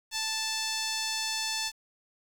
sawtooth tone with band-pass filter, 880 Hz, A5, in tune, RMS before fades -32 dBFS, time 0.11-1.72 s, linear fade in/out 50 ms, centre 5300 Hz, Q 1.5, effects 8-bit

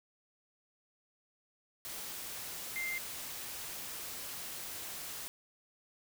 sine tone in noise, 2093 Hz, C7, in tune, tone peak -35 dBFS, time 2.76-2.98 s, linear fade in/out 0 ms, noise white, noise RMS -43 dBFS, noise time 1.85-5.28 s, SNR +5 dB, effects none

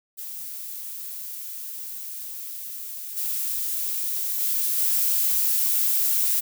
violet noise with level steps, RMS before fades -35 / -27 / -24 / -22 dBFS, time 0.17-6.41 s, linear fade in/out 20 ms, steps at 3.16 / 4.39 / 4.77 s, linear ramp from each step 20 ms, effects none

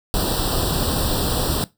pink noise with comb filter, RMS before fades -21 dBFS, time 0.14-1.64 s, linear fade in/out 0 ms, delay 0.23 ms, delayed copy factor +1, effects noise-tail reverb RT60 0.2 s tail -19 dB re dry

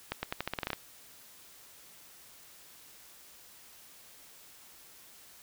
accelerating click train, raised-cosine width 0.3 ms, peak -16 dBFS, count 11, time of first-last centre 0.12-0.732 s, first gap 110 ms, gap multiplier 0.86, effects white hiss -55 dBFS RMS until 5.42 s

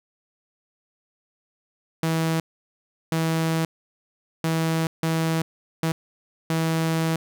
sawtooth tone bursts at uneven times, 162.3 Hz, E3, 27 cents flat, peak -17 dBFS, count 6, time 2.03-2.4 / 3.12-3.65 / 4.44-4.87 / 5.03-5.42 / 5.83-5.92 / 6.5-7.16 s, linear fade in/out 2 ms, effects none

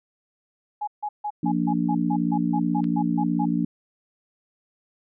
sine tone bursts, 836 Hz, G#5, 11 cents sharp, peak -25 dBFS, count 13, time 0.81-3.455 s, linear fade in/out 10 ms, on 65 ms, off 150 ms
sine chord, Bb major, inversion second, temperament just, 174.81 / 233.1 / 291.4 Hz, F3 / Bb3 / D4, +2 / 0 / -13 cents, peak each -25 dBFS, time 1.43-3.65 s, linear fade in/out 5 ms
click, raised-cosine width 0.3 ms, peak -28 dBFS, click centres 2.842 s
effects none

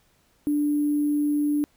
sine tone with sample-and-hold, 293.9 Hz, D4, 1 cent sharp, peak -20 dBFS, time 0.47-1.64 s, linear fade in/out 0 ms, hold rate 11025 Hz, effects pink hiss -64 dBFS RMS until 1.76 s

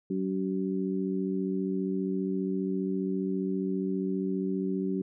harmonic tone, 94.9 Hz, F#2, 44 cents sharp, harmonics 2 / 3 / 4, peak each -30 / -33 / -33 dBFS, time 0.1-5.02 s, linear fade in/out 5 ms, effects none

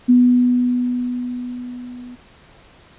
sine tone with level ramp, 246.9 Hz, B3, in tune, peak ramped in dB -7 to -33 dBFS, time 0.08-2.16 s, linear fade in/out 20 ms, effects pink hiss -48 dBFS RMS until 2.98 s + resampled to 8000 Hz

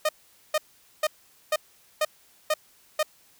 sawtooth tone bursts, 615 Hz, D#5, 20 cents flat, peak -17 dBFS, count 7, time 0.05-3.03 s, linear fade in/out 5 ms, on 40 ms, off 450 ms, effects white hiss -59 dBFS RMS until 3.39 s

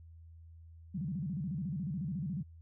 sine tone with vibrato, 166.3 Hz, E3, 16 cents sharp, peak -34 dBFS, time 0.94-2.43 s, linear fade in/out 10 ms, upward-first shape square, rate 14 Hz, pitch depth 240 cents each way, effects added 82 Hz sine -51 dBFS peak until 2.61 s

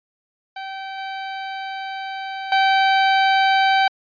sawtooth tone with level steps, 773 Hz, G5, 24 cents flat, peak -25 / -23 / -10 dBFS, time 0.56-3.88 s, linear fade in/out 5 ms, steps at 0.98 / 2.52 s, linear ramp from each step 2 ms, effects resampled to 11025 Hz

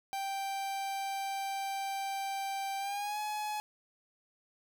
45% pulse tone with pitch glide, 784 to 845.1 Hz, G5 to G#5, 0 to +30 cents, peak -34 dBFS, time 0.13-3.6 s, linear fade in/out 0 ms, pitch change +130 cents, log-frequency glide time 2.79-3.19 s, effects none

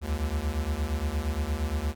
square beating tone pair, 69 / 77.6 Hz, C#2 / D#2, -7 / -4 cents, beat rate 8.6 Hz, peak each -31 / -30 dBFS, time 0.01-1.95 s, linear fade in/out 50 ms, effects none

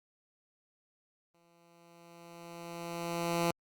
10% pulse tone with exponential growth, 170 Hz, F3, 46 cents flat, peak -19 dBFS, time 1.34-3.51 s, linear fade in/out 5 ms, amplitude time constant 470 ms, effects Opus 48 kbps

